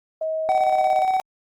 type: tone with pitch glide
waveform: sine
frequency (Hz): 635 to 624.1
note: D#5 to D#5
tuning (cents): +35 to +5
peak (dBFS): -22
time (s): 0.21-1.03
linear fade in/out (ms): 5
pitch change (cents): -30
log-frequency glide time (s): 0.48-0.61
type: tone with tremolo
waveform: triangle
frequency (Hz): 756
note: F#5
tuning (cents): +37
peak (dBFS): -14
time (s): 0.49-1.2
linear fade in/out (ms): 0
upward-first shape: square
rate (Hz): 17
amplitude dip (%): 40
effects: Opus 32 kbps